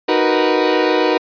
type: chord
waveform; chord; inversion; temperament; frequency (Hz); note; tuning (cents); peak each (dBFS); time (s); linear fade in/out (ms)
30% pulse; B major seventh; first; equal; 311.1 / 370 / 466.2 / 493.9; D#4 / F#4 / A#4 / B4; 0 / 0 / 0 / 0; -16; 0.08-1.18; 10
effects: resampled to 11025 Hz